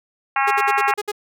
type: harmonic tone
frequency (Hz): 272.3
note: C#4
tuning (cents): -31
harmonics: 3 / 4 / 5 / 6 / 7 / 8 / 9 / 10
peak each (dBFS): -20 / -22 / -24 / -26 / -27 / -28 / -29 / -30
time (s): 0.36-0.94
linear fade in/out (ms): 2
type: tone bursts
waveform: sawtooth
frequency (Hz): 415.3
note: G#4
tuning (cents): 0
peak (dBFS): -18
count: 7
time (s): 0.47-1.118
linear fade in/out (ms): 10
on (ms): 42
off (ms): 59
effects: none